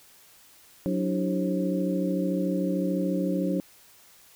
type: tone cluster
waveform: sine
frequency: 184 / 290.7 / 324.3 / 386 / 536 Hz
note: F#3 / D4 / E4 / G4 / C5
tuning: -9 / -18 / -28 / -27 / +42 cents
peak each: -27 / -29 / -33 / -36 / -32 dBFS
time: 0.86-3.6 s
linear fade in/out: 0 ms
effects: white hiss -55 dBFS RMS until 4.35 s